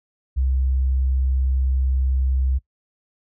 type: tone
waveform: sine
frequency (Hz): 65.4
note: C2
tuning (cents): 0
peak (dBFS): -17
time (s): 0.36-2.59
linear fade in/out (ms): 20
effects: noise-tail reverb RT60 0.1 s tail -21 dB re dry